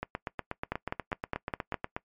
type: two click trains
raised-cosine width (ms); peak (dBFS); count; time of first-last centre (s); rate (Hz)
0.5; -15 / -17; 6 / 17; 0.72-1.742 / 0.03-1.965; 4.89 / 8.27
effects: noise-tail reverb RT60 0.1 s tail -21 dB re dry + MP3 96 kbps